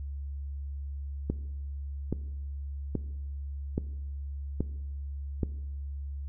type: click train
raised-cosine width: 3 ms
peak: -15 dBFS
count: 6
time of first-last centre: 1.3-5.432 s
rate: 1.21 Hz
effects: noise-tail reverb RT60 1.0 s tail -18 dB re dry + added 70 Hz sine -34 dBFS peak until 6.28 s

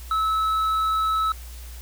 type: tone with hard clipping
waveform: sine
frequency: 1300 Hz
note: E6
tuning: 24 cents flat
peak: -21 dBFS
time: 0.11-1.32 s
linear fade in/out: 2 ms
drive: 4 dB
effects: added 60 Hz sine -36 dBFS peak until 1.81 s + white hiss -46 dBFS RMS until 1.81 s

